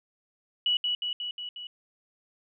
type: tone with echo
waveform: sine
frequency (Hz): 2939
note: F#7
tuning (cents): -12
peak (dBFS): -22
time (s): 0.66-0.77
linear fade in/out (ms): 2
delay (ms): 180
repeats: 5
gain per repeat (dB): -3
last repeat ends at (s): 1.67
effects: none